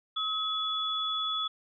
sine tone pair together, 1279 / 3416 Hz, D#6 / G#7, +47 / +48 cents, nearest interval octave + perfect fourth, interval 1701 cents, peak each -33 / -30 dBFS, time 0.16-1.48 s, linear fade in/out 10 ms, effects none

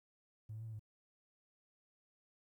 triangle tone with pitch steps, 108.3 / 109.9 / 113.2 / 111.1 / 106.9 Hz, A2 / A2 / A2 / A2 / A2, -27 / -2 / +50 / +17 / -49 cents, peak -40 dBFS, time 0.49-0.795 s, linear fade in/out 10 ms, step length 61 ms, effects tanh soft clip ceiling -41 dBFS + 13-bit

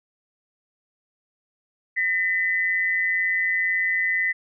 sine tone pair together, 1820 / 2002 Hz, A#6 / B6, -42 / +23 cents, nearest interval major second, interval 165 cents, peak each -26 / -21 dBFS, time 1.96-4.33 s, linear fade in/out 20 ms, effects none

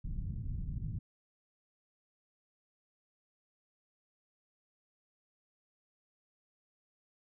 pink low-pass noise, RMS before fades -38 dBFS, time 0.04-0.99 s, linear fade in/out 5 ms, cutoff 170 Hz, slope 24 dB/octave, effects none

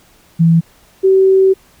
sine tone pair in turn, 165.6 / 382.4 Hz, E3 / G4, +8 / -43 cents, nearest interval octave + major second, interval 1449 cents, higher second, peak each -6 dBFS, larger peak neither, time 0.39-0.61 / 1.03-1.54 s, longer second, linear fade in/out 20 ms, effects pink hiss -49 dBFS RMS until 1.8 s

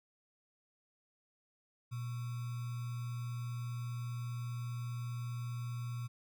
sine tone with sample-and-hold, 120 Hz, B2, 49 cents flat, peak -37 dBFS, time 1.91-6.08 s, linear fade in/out 20 ms, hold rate 1225 Hz, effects none

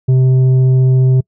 sine tone with tanh clipping, 129.6 Hz, C3, 16 cents flat, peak -8 dBFS, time 0.08-1.21 s, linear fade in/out 10 ms, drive 6 dB, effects noise-tail reverb RT60 0.1 s tail -26 dB re dry

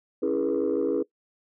sine chord, C# minor seventh, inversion none, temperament equal with one note detuned, 277.2 / 329.6 / 415.3 / 482.6 Hz, C#4 / E4 / G#4 / B4, 0 / 0 / 0 / -40 cents, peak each -28 / -27 / -26 / -27 dBFS, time 0.22-1.03 s, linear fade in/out 10 ms, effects noise-tail reverb RT60 0.1 s tail -20 dB re dry + tanh soft clip ceiling -17 dBFS

